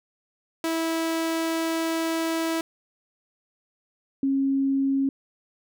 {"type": "tone pair in turn", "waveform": ["sawtooth", "sine"], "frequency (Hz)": [326.8, 272.2], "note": ["E4", "C#4"], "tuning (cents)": [-15, -31], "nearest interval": "minor third", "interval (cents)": 316, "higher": "first", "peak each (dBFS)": -20, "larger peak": "neither", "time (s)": [[0.64, 2.61], [4.23, 5.09]], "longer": "first", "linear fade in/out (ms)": 2, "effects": []}